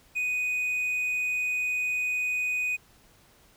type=tone; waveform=triangle; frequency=2489 Hz; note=D#7; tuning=in tune; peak=-24 dBFS; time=0.15-2.77 s; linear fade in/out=20 ms; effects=pink hiss -59 dBFS RMS until 3.56 s